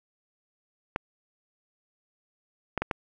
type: clicks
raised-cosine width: 0.5 ms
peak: -12 dBFS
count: 4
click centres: 0.961 / 2.777 / 2.82 / 2.912 s
effects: none